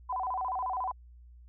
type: tone with vibrato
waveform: sine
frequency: 870 Hz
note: A5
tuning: 20 cents flat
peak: -30 dBFS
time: 0.09-0.92 s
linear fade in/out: 10 ms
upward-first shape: square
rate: 14 Hz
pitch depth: 250 cents each way
effects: added 60 Hz sine -50 dBFS peak until 1.48 s

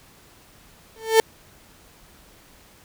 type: tone with exponential growth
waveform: 35% pulse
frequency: 445.4 Hz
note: A4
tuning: 21 cents sharp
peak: -7 dBFS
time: 0.96-1.2 s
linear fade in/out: 1 ms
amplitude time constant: 52 ms
effects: pink hiss -52 dBFS RMS until 2.84 s

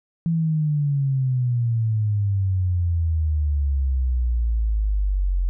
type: exponential sweep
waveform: sine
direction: down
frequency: 168.2 to 44 Hz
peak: -18 dBFS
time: 0.26-5.49 s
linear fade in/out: 0 ms
effects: none

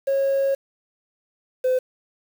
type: tone pair in turn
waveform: triangle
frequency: 547 / 511.5 Hz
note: C#5 / C5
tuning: -23 / -39 cents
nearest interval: minor second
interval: 116 cents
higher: first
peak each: -15 / -14 dBFS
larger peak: second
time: 0.07-0.55 / 1.64-1.79 s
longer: first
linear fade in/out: 10 ms
effects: tanh soft clip ceiling -13 dBFS + 7-bit

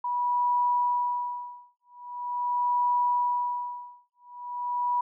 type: tone with tremolo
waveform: sine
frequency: 976 Hz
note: B5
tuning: 21 cents flat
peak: -21 dBFS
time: 0.04-5.01 s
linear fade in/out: 5 ms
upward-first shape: sine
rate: 0.43 Hz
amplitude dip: 100%
effects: none

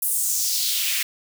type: noise with high-pass filter sweep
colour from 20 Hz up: white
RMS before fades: -23 dBFS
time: 0.02-1.03 s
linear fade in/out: 5 ms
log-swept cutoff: 11000 to 2100 Hz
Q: 2.2
effects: none

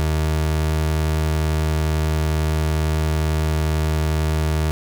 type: tone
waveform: 30% pulse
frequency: 77.78 Hz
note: D#2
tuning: in tune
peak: -15 dBFS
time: 0-4.71 s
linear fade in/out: 0 ms
effects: none

